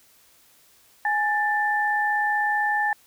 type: tone pair together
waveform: sine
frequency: 834 / 1769.7 Hz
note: G#5 / A6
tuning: +7 / +10 cents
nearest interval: octave + minor second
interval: 1303 cents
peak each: -23 dBFS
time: 1.05-2.93 s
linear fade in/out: 2 ms
effects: white hiss -57 dBFS RMS until 3.06 s